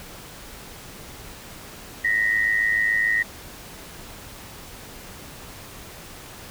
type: tone pair together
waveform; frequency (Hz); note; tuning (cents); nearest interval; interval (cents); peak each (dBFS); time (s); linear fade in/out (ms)
sine; 1864.7 / 1971.6; A#6 / B6; 0 / -3; minor second; 97; -20 / -23; 2.04-3.23; 10
effects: pink hiss -41 dBFS RMS until 6.5 s